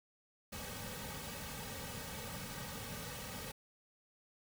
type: noise with comb filter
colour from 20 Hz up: pink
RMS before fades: -45 dBFS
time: 0.52-3.52 s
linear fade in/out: 10 ms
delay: 2.9 ms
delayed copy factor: -1
effects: none